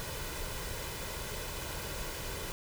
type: noise with comb filter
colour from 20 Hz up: pink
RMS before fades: -39 dBFS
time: 0-2.52 s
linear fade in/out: 0 ms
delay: 2 ms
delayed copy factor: +0.5
effects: none